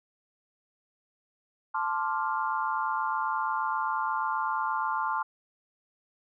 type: chord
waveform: sine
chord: D minor seventh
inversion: second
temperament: equal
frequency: 880 / 1046.5 / 1174.7 / 1396.9 Hz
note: A5 / C6 / D6 / F6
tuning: 0 / 0 / 0 / 0 cents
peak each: -31 / -31 / -34 / -34 dBFS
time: 1.74-5.23 s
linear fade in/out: 10 ms
effects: none